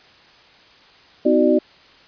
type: tone cluster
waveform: sine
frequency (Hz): 254.8 / 317 / 374.2 / 596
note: C4 / D#4 / F#4 / D5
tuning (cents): -46 / +32 / +20 / +25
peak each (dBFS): -18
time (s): 1.25-1.59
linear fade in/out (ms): 10
effects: white hiss -49 dBFS RMS until 2.07 s + resampled to 11025 Hz